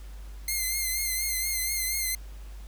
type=tone with vibrato; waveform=5% pulse; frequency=2093 Hz; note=C7; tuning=in tune; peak=-17 dBFS; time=0.48-2.15 s; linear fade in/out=2 ms; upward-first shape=triangle; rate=4.2 Hz; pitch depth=54 cents each way; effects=added 50 Hz sine -39 dBFS peak until 2.67 s + pink hiss -55 dBFS RMS until 2.67 s